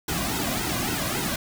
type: noise with flanger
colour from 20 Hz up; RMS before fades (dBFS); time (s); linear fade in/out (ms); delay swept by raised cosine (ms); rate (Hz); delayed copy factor
pink; -27; 0.08-1.36; 5; 1.7 to 2.3; 3.6; -0.8
effects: none